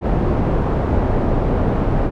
pink low-pass noise, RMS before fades -17 dBFS, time 0.01-2.11 s, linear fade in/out 50 ms, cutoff 720 Hz, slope 12 dB/octave, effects none

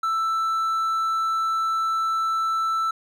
triangle tone, 1325 Hz, E6, 9 cents sharp, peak -19 dBFS, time 0.03-2.91 s, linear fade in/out 5 ms, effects none

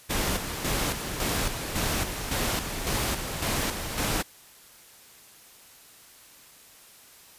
pink noise with tremolo, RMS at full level -27 dBFS, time 0.09-4.23 s, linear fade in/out 20 ms, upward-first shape square, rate 1.8 Hz, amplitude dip 50%, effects white hiss -52 dBFS RMS until 7.38 s + resampled to 32000 Hz

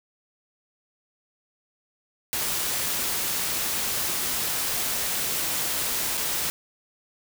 white noise with dropouts, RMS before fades -27 dBFS, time 2.33-6.5 s, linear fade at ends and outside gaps 0 ms, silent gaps 6.172-6.176 s, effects none

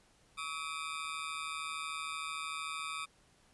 20% pulse ring-modulated tone, 1207 Hz, D6, 47 cents sharp, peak -30 dBFS, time 0.37-3.06 s, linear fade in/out 20 ms, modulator 76.6 Hz, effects pink hiss -67 dBFS RMS until 3.53 s + resampled to 24000 Hz

